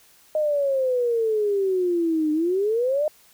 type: exponential two-way sweep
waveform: sine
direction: down then up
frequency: 622.3 to 301.8 to 622.3 Hz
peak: -19 dBFS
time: 0.35-3.08 s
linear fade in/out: 2 ms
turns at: 2.32 s
effects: white hiss -55 dBFS RMS until 3.33 s